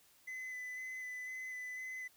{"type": "tone with vibrato", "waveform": "triangle", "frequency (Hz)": 2016, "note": "B6", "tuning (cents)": 35, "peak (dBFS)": -40, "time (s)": [0.27, 2.08], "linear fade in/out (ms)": 10, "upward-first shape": "square", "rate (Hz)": 2, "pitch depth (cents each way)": 12, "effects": ["white hiss -67 dBFS RMS until 2.16 s"]}